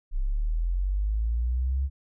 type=linear sweep; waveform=sine; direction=up; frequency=31.1 to 69.1 Hz; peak=-23 dBFS; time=0.11-1.9 s; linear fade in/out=50 ms; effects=none